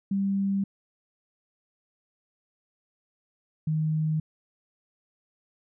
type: tone pair in turn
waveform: sine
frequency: 196.6 / 156.04 Hz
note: G3 / D#3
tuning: +5 / +5 cents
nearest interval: major third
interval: 400 cents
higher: first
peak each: -23 dBFS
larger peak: neither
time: 0.11-0.64 / 3.67-4.2 s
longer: neither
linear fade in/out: 5 ms
effects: none